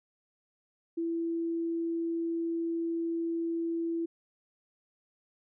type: tone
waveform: sine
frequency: 333.3 Hz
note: E4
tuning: 19 cents sharp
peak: -29 dBFS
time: 0.97-4.06 s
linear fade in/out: 10 ms
effects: none